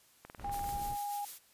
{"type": "click train", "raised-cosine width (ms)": 0.5, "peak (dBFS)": -32, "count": 10, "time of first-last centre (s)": [0.25, 0.691], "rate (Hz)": 20.4}
{"type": "noise", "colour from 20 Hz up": "brown", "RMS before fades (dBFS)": -44, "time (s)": [0.37, 0.97], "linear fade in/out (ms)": 50}
{"type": "tone with pitch glide", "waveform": "sine", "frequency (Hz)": [808, 817.9], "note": ["G#5", "G#5"], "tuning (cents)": [-48, -27], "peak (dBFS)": -35, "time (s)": [0.44, 1.25], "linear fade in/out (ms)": 5, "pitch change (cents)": 21, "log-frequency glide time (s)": [0.65, 0.91]}
{"type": "noise with tremolo", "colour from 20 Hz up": "blue", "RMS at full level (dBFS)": -43, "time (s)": [0.51, 1.39], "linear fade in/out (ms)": 20, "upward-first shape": "triangle", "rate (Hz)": 6.7, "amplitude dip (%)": 50}
{"effects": ["white hiss -65 dBFS RMS until 1.53 s", "resampled to 32000 Hz"]}